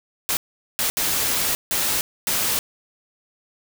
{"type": "noise bursts at uneven times", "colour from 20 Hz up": "white", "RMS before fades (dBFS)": -22, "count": 5, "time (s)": [[0.29, 0.37], [0.79, 0.9], [0.97, 1.55], [1.71, 2.01], [2.27, 2.59]], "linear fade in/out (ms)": 0, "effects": []}